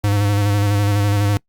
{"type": "tone with vibrato", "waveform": "square", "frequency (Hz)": 102, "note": "G#2", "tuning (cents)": -31, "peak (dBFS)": -15, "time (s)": [0.04, 1.37], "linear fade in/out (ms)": 0, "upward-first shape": "square", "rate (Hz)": 12, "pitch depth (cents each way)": 25, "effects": ["noise-tail reverb RT60 0.1 s tail -25 dB re dry", "Opus 48 kbps"]}